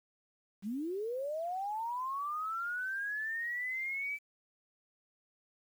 sine linear sweep, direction up, 185 to 2321 Hz, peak -34 dBFS, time 0.62-4.19 s, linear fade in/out 50 ms, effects 10-bit

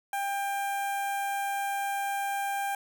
sawtooth tone with notch filter, 796 Hz, G5, 26 cents sharp, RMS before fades -31 dBFS, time 0.13-2.75 s, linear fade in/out 2 ms, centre 4500 Hz, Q 0.76, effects none

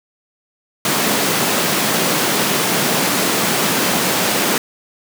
pink high-pass noise, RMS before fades -17 dBFS, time 0.85-4.58 s, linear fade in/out 2 ms, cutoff 160 Hz, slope 24 dB/octave, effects none

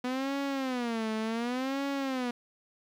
sawtooth tone with vibrato, 246.9 Hz, B3, in tune, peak -26 dBFS, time 0.04-2.31 s, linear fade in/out 5 ms, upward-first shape sine, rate 0.68 Hz, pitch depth 210 cents each way, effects low-pass 5000 Hz 12 dB/octave + 10-bit

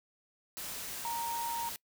sine tone in noise, 932.3 Hz, A#5, in tune, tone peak -34 dBFS, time 1.05-1.69 s, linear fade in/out 0 ms, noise white, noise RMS -41 dBFS, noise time 0.57-1.76 s, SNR +4 dB, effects noise-tail reverb RT60 0.1 s tail -23 dB re dry

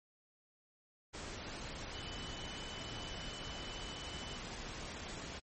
sine tone in noise, 3000 Hz, F#7, 23 cents sharp, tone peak -49 dBFS, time 1.93-4.38 s, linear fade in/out 20 ms, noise pink, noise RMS -45 dBFS, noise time 1.13-5.4 s, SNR -7 dB, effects MP3 32 kbps

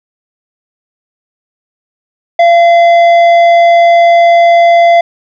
triangle tone with tanh clipping, 684 Hz, F5, 36 cents flat, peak -4 dBFS, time 2.39-5.01 s, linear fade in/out 5 ms, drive 13 dB, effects none

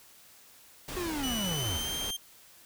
pink noise, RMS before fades -39 dBFS, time 0.88-2.11 s, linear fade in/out 5 ms
square linear sweep, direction down, 372 to 69.3 Hz, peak -33 dBFS, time 0.96-1.78 s, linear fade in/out 10 ms
sawtooth tone with pitch glide, 2960 to 3172 Hz, F#7 to G7, 0 to +20 cents, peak -30 dBFS, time 1.23-2.17 s, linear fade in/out 10 ms, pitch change +120 cents, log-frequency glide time 1.41-1.93 s
effects white hiss -56 dBFS RMS until 2.65 s

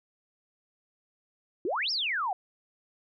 sine exponential two-way sweep, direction up then down, 311.1 to 5650 to 710 Hz, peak -27 dBFS, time 1.65-2.33 s, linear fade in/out 2 ms, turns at 1.91 s, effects none

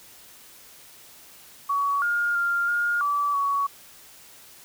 sine tone with pitch steps, 1127 / 1417 / 1396 / 1419 / 1154 / 1122 Hz, C#6 / F6 / F6 / F6 / D6 / C#6, +28 / +25 / -1 / +27 / -31 / +21 cents, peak -21 dBFS, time 1.69-3.67 s, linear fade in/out 10 ms, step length 330 ms, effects white hiss -49 dBFS RMS until 4.64 s

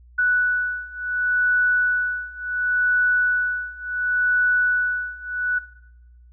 sine beating tone pair, 1480 / 1480.7 Hz, F#6 / F#6, 0 / +1 cents, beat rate 0.7 Hz, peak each -23 / -21 dBFS, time 0.18-5.59 s, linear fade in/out 10 ms, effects noise-tail reverb RT60 0.9 s tail -18 dB re dry + added 60 Hz sine -46 dBFS peak until 6.32 s

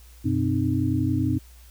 sine tone cluster, 94.2 / 125.1 / 259.5 / 306.3 Hz, F#2 / B2 / C4 / D#4, +32 / +23 / -14 / -27 cents, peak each -26 dBFS, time 0.24-1.39 s, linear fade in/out 20 ms, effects added 60 Hz sine -46 dBFS peak until 1.7 s + white hiss -55 dBFS RMS until 1.7 s

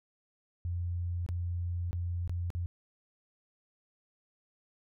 sine tone with dropouts, 87.31 Hz, F2, in tune, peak -31 dBFS, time 0.65-2.66 s, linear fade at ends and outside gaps 0 ms, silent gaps 1.263-1.289 / 1.91-1.93 / 2.276-2.295 / 2.503-2.55 s, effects none

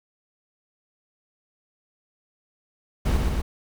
brown noise with echo, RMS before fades -21 dBFS, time 3.05-3.18 s, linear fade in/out 10 ms, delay 120 ms, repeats 2, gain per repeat -2 dB, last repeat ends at 3.42 s, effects none

